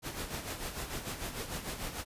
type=noise with tremolo; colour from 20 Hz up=pink; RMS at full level=-37 dBFS; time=0.02-2.05 s; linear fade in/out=50 ms; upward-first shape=sine; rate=6.7 Hz; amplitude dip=60%; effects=resampled to 32000 Hz